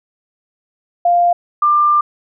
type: tone pair in turn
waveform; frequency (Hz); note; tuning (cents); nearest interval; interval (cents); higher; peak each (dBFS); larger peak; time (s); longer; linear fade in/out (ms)
sine; 698.5 / 1191.6; F5 / D6; 0 / +25; major sixth; 925; second; -9; neither; 1.05-1.33 / 1.62-2.01; second; 5
effects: none